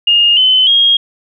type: tone with pitch steps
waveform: sine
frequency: 2838 / 3042 / 3260 Hz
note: F7 / F#7 / G#7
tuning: +27 / +47 / -33 cents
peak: -6 dBFS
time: 0.07-0.97 s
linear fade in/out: 5 ms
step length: 300 ms
effects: none